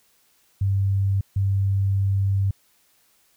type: tone bursts at uneven times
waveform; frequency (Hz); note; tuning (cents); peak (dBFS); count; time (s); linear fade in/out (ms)
sine; 98; G2; 0; -18; 2; 0.61-1.21 / 1.36-2.51; 5
effects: white hiss -62 dBFS RMS until 3.36 s